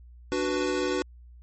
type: chord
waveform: square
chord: B minor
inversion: first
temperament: equal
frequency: 293.7 / 370 / 493.9 Hz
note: D4 / F#4 / B4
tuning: 0 / 0 / 0 cents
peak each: -31 / -29 / -31 dBFS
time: 0.32-1.02 s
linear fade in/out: 0 ms
effects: added 60 Hz sine -46 dBFS peak until 1.42 s + MP3 32 kbps